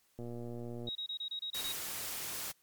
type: click train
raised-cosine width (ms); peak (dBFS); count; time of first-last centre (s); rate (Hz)
2; -31; 84; 0.19-0.887; 119
type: tone bursts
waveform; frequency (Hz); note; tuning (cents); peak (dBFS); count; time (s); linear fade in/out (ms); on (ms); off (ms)
sine; 3800; A#7; +33; -36; 8; 0.87-1.723; 5; 83; 27
type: noise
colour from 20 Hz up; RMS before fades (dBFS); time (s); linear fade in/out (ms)
white; -40; 1.54-2.52; 10
effects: white hiss -71 dBFS RMS until 2.62 s + MP3 96 kbps